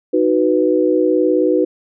sine chord, B major, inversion first, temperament equal, 311.1 / 370 / 493.9 Hz, D#4 / F#4 / B4, 0 / 0 / 0 cents, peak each -16 dBFS, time 0.13-1.65 s, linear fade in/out 10 ms, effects none

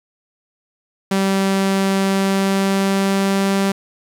sawtooth tone with pitch glide, 194 to 195.91 Hz, G3 to G3, -18 to -1 cents, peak -11 dBFS, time 1.11-3.72 s, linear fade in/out 5 ms, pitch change +17 cents, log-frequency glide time 2-3.56 s, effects low-pass 12000 Hz 12 dB/octave + 7-bit

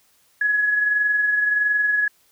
sine tone pair together, 1683 / 1704.5 Hz, G#6 / G#6, +23 / +45 cents, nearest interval unison, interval 22 cents, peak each -17 / -29 dBFS, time 0.41-2.08 s, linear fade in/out 5 ms, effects white hiss -60 dBFS RMS until 2.31 s

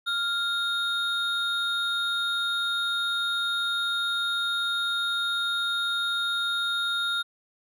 triangle tone pair together, 1396.9 / 3712 Hz, F6 / A#7, 0 / -8 cents, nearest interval octave + perfect fourth, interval 1692 cents, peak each -26 dBFS, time 0.06-7.23 s, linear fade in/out 20 ms, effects none

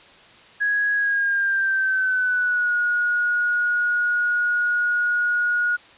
sine tone with pitch glide, 1661.2 to 1446.2 Hz, G#6 to F#6, 0 to -40 cents, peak -18 dBFS, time 0.6-5.77 s, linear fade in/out 20 ms, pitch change -240 cents, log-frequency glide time 0.94-2.74 s, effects white hiss -48 dBFS RMS until 5.97 s + resampled to 8000 Hz

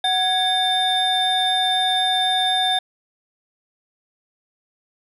triangle tone cluster, 744 / 1662 / 3602 Hz, F#5 / G#6 / A7, +9 / +1 / +40 cents, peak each -19 / -26 / -18 dBFS, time 0.04-2.79 s, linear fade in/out 5 ms, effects resampled to 32000 Hz

